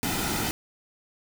pink noise with comb filter, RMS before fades -28 dBFS, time 0.03-0.51 s, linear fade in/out 0 ms, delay 1.8 ms, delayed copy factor -0.55, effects none

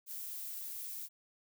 violet noise, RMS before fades -43 dBFS, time 0.06-1.09 s, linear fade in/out 50 ms, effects none

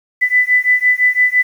sine beating tone pair, 1992 / 1997.9 Hz, B6 / B6, +14 / +19 cents, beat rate 5.9 Hz, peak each -13 dBFS, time 0.21-1.43 s, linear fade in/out 20 ms, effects 7-bit

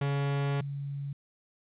45% pulse / sine tone pair in turn, 140.6 / 140.6 Hz, C#3 / C#3, +25 / +25 cents, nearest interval unison, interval 0 cents, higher neither, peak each -27 / -33 dBFS, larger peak first, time 0.01-0.61 / 0.61-1.13 s, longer first, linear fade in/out 5 ms, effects resampled to 8000 Hz + 11-bit

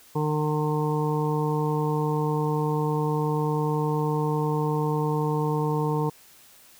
harmonic tone, 151.7 Hz, D#3, 44 cents flat, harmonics 1 / 2 / 3 / 5 / 6 / 7, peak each -25 / -31 / -28 / -38 / -31 / -36 dBFS, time 0.15-6.1 s, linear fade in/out 10 ms, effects white hiss -53 dBFS RMS until 6.79 s

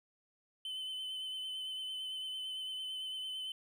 triangle tone with vibrato, 3048 Hz, G7, 49 cents flat, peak -37 dBFS, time 0.65-3.52 s, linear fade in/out 2 ms, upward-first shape triangle, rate 8.9 Hz, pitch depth 26 cents each way, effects none

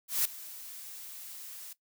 blue noise with ADSR envelope, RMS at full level -26 dBFS, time 0.08-1.73 s, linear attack 170 ms, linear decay 6 ms, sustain -19 dB, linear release 4 ms, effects noise-tail reverb RT60 0.1 s tail -17 dB re dry

